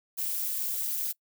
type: noise with amplitude modulation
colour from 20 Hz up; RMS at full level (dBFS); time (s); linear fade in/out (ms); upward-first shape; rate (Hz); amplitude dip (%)
violet; -27; 0.17-1.13; 20; sine; 243; 100
effects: noise-tail reverb RT60 0.1 s tail -24 dB re dry